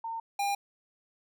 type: tone pair in turn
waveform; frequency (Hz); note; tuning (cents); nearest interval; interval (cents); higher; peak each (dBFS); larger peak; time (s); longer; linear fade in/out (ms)
sine / square; 910 / 803.8; A#5 / G5; -42 / +43; major second; 215; first; -33 / -28; second; 0.04-0.2 / 0.39-0.55; neither; 5
effects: none